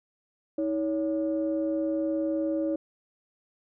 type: tone pair together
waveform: sine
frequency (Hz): 319 / 562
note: D#4 / C#5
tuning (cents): +43 / +24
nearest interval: minor seventh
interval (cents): 981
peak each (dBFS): -26 / -29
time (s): 0.58-2.76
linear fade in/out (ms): 5
effects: tanh soft clip ceiling -18 dBFS